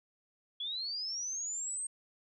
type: linear sweep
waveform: sine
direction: up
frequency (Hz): 3322 to 8460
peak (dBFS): -35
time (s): 0.6-1.87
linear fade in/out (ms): 5
effects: none